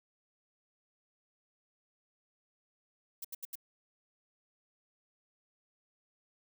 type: noise bursts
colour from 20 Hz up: violet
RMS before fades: -41 dBFS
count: 4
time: 3.22-3.555 s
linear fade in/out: 5 ms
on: 26 ms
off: 77 ms
effects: none